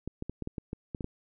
clicks, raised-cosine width 3 ms, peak -22 dBFS, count 10, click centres 0.076 / 0.224 / 0.296 / 0.423 / 0.474 / 0.582 / 0.731 / 0.948 / 1.008 / 1.044 s, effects none

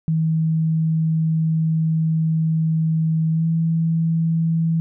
sine tone with pitch glide, 160.2 to 163.66 Hz, E3 to E3, -49 to -12 cents, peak -16 dBFS, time 0.08-4.8 s, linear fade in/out 0 ms, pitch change +37 cents, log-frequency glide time 3.31-3.46 s, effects none

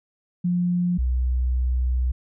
sine tone pair in turn, 177 / 62.58 Hz, F3 / B1, +23 / +24 cents, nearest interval octave + tritone, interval 1799 cents, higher first, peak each -19 dBFS, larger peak neither, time 0.44-0.98 / 0.98-2.12 s, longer second, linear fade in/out 10 ms, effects none

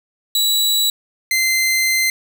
sawtooth tone pair in turn, 3918 / 2075 Hz, B7 / C7, -15 / -15 cents, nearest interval major seventh, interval 1100 cents, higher first, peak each -11 dBFS, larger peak neither, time 0.35-0.9 / 1.31-2.1 s, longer second, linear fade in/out 2 ms, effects none

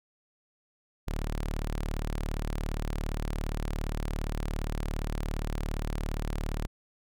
sawtooth tone, 37.36 Hz, D1, 30 cents sharp, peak -26 dBFS, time 1.07-6.67 s, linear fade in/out 10 ms, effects none

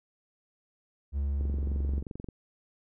triangle tone with pitch glide, 70.3 to 69.53 Hz, C#2 to C#2, +25 to +6 cents, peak -25 dBFS, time 1.12-2.03 s, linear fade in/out 50 ms, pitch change -19 cents, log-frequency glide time 1.49-1.86 s
click train, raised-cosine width 3 ms, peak -26 dBFS, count 21, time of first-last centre 1.41-2.287 s, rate 22.8 Hz
effects none

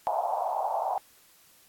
pink band-pass noise, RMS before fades -29 dBFS, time 0.07-0.98 s, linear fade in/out 0 ms, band 670 to 890 Hz, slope 48 dB/octave, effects white hiss -59 dBFS RMS until 1.68 s + AAC 64 kbps

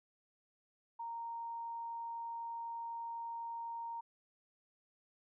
sine tone, 928 Hz, A#5, 8 cents flat, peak -40 dBFS, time 0.99-4.01 s, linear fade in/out 10 ms, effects none

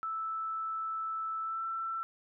sine tone with pitch glide, 1316 to 1336.7 Hz, E6 to E6, -3 to +24 cents, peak -33 dBFS, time 0.03-2.03 s, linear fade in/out 0 ms, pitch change +27 cents, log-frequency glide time 1.42-1.64 s, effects none

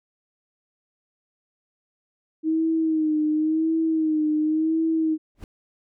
sine tone with vibrato, 314.5 Hz, D#4, 19 cents sharp, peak -19 dBFS, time 2.43-5.18 s, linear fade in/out 50 ms, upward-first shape sine, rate 0.93 Hz, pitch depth 52 cents each way
brown noise with exponential growth, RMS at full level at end -33 dBFS, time 5.35-5.44 s, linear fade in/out 1 ms, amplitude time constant 19 ms
effects none

